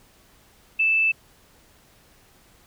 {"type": "tone", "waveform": "sine", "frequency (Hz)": 2637, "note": "E7", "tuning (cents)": 0, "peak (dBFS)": -17, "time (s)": [0.79, 1.12], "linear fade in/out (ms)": 10, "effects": ["pink hiss -56 dBFS RMS until 2.66 s"]}